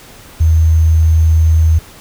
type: tone with sample-and-hold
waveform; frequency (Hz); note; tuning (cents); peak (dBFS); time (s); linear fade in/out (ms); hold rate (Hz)
sine; 80.4; E2; -43; -6; 0.4-1.79; 10; 6300
effects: pink hiss -38 dBFS RMS until 2 s